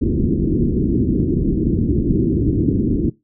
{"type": "low-pass noise", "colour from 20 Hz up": "white", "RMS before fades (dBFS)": -17, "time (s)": [0.01, 3.1], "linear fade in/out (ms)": 10, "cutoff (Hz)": 360, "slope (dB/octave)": 48, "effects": ["noise-tail reverb RT60 0.2 s tail -20 dB re dry"]}